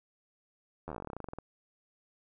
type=slowing click train; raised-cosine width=1 ms; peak=-26 dBFS; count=20; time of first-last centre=0.88-1.386 s; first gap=11 ms; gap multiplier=1.09; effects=none